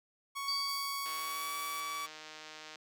sawtooth tone with pitch glide, 1112 to 1143.9 Hz, C#6 to D6, +5 to -46 cents, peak -33 dBFS, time 0.35-2.07 s, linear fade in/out 20 ms, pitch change +49 cents, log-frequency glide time 1.11-1.55 s
sine tone with exponential decay, 4600 Hz, D8, 37 cents flat, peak -31 dBFS, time 0.48-2.19 s, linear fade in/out 2 ms, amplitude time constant 370 ms
white band-pass noise, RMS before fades -48 dBFS, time 0.68-1.81 s, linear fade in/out 10 ms, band 7900 to 16000 Hz, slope 24 dB/octave
click train, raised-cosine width 0.2 ms, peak -30 dBFS, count 264, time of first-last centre 1.06-2.757 s, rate 155 Hz
effects high-pass 300 Hz 12 dB/octave

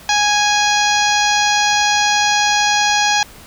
harmonic tone, 829 Hz, G#5, 3 cents flat, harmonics 1 / 2 / 3 / 4 / 5 / 6 / 7 / 8, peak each -16 / -19 / -21 / -22 / -23 / -24 / -24 / -25 dBFS, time 0.09-3.23 s, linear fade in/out 2 ms, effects pink hiss -40 dBFS RMS until 3.46 s

